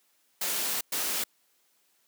white noise bursts at uneven times, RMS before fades -30 dBFS, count 2, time 0.41-0.81 / 0.92-1.24 s, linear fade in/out 5 ms, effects white hiss -69 dBFS RMS until 2.07 s + high-pass 200 Hz 12 dB/octave

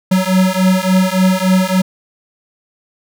square beating tone pair, 185 / 188.5 Hz, F#3 / F#3, 0 / +32 cents, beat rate 3.5 Hz, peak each -14 dBFS, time 0.11-1.82 s, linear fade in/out 10 ms, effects none

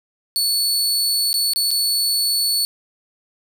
sawtooth tone with dropouts, 4437 Hz, C#8, 1 cent sharp, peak -14 dBFS, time 0.36-2.65 s, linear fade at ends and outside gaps 0 ms, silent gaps 1.33-1.341 / 1.535-1.56 / 1.707-1.713 s, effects none

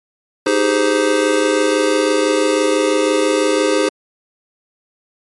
square chord, Ab major seventh, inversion second, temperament just, 311.5 / 389.3 / 415.3 / 519.1 Hz, Eb4 / G4 / Ab4 / C5, +2 / -12 / 0 / -14 cents, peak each -19 / -21 / -19 / -18 dBFS, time 0.46-3.89 s, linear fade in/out 5 ms, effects MP3 48 kbps

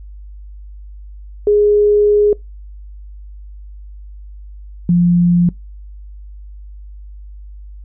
sine tone pair in turn, 415.3 / 174.61 Hz, G#4 / F3, 0 / 0 cents, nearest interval octave + minor third, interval 1500 cents, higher first, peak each -8 dBFS, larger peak neither, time 1.47-2.33 / 4.89-5.49 s, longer first, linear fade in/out 2 ms, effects noise-tail reverb RT60 0.2 s tail -24 dB re dry + added 50 Hz sine -31 dBFS peak until 7.84 s

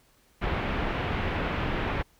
pink low-pass noise, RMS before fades -29 dBFS, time 0.41-2.03 s, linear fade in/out 20 ms, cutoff 2800 Hz, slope 24 dB/octave, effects pink hiss -63 dBFS RMS until 2.19 s

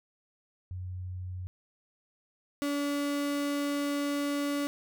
sine / 35% pulse tone pair in turn, 91.3 / 286.4 Hz, F#2 / D4, -23 / -43 cents, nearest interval octave + minor sixth, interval 1980 cents, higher second, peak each -35 / -27 dBFS, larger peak second, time 0.71-1.47 / 2.62-4.67 s, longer second, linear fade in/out 0 ms, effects none

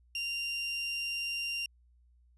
30% pulse tone, 2779 Hz, F7, 9 cents flat, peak -30 dBFS, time 0.15-1.66 s, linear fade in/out 2 ms, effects added 60 Hz sine -61 dBFS peak until 2.37 s + resampled to 24000 Hz

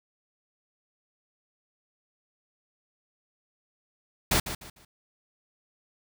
pink noise with echo, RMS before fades -23 dBFS, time 4.31-4.4 s, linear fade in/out 5 ms, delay 150 ms, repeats 3, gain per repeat -11 dB, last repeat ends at 4.85 s, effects none

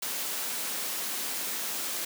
white high-pass noise, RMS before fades -33 dBFS, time 0.02-2.05 s, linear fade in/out 5 ms, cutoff 190 Hz, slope 24 dB/octave, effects none

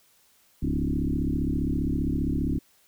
sine tone with frequency modulation, 164.81 Hz, E3, in tune, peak -23 dBFS, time 0.62-2.59 s, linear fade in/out 10 ms, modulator 35.1 Hz, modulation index 4.3, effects white hiss -62 dBFS RMS until 2.87 s

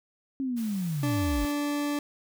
sine linear sweep, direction down, 273.9 to 43.65 Hz, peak -27 dBFS, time 0.4-1.45 s, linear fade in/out 0 ms
white noise, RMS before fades -46 dBFS, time 0.56-1.53 s, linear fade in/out 20 ms
40% pulse tone, 290.9 Hz, D4, 16 cents flat, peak -26 dBFS, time 1.03-1.99 s, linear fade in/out 2 ms
effects none

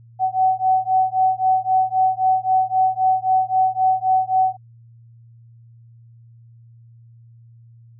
sine beating tone pair, 751 / 754.8 Hz, F#5 / F#5, +26 / +34 cents, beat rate 3.8 Hz, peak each -18 dBFS, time 0.19-4.57 s, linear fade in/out 50 ms, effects added 116 Hz sine -44 dBFS peak until 7.99 s

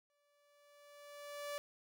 sawtooth tone with exponential growth, 580 Hz, D5, 22 cents flat, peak -36 dBFS, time 0.1-1.58 s, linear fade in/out 0 ms, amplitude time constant 320 ms, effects none

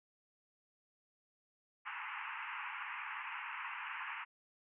pink band-pass noise, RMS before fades -44 dBFS, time 1.85-4.25 s, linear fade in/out 20 ms, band 860 to 2800 Hz, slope 96 dB/octave, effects none

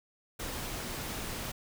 pink noise, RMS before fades -38 dBFS, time 0.39-1.52 s, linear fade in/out 10 ms, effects none

